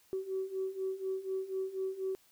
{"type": "beating tone pair", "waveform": "sine", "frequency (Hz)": [378.3, 382.4], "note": ["F#4", "G4"], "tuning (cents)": [38, -43], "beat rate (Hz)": 4.1, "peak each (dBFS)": [-38, -35], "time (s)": [0.13, 2.15], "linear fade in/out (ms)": 0, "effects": ["tanh soft clip ceiling -26 dBFS", "white hiss -66 dBFS RMS until 2.31 s"]}